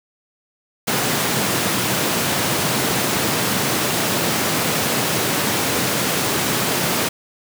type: high-pass noise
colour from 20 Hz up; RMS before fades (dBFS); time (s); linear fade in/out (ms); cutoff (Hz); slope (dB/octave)
pink; -20; 0.87-7.09; 10; 120; 24
effects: none